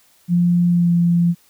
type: tone with pitch glide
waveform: sine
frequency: 174.61 to 172.01 Hz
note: F3 to F3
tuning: 0 to -26 cents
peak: -12 dBFS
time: 0.28-1.35 s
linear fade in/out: 50 ms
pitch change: -26 cents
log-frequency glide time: 0.68-0.92 s
effects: white hiss -55 dBFS RMS until 1.49 s